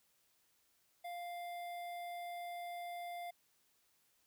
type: tone with notch filter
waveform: square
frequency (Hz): 698.5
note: F5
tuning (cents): 0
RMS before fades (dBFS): -45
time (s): 1.04-3.31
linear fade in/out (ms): 10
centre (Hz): 6400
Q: 0.82
effects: white hiss -75 dBFS RMS until 4.26 s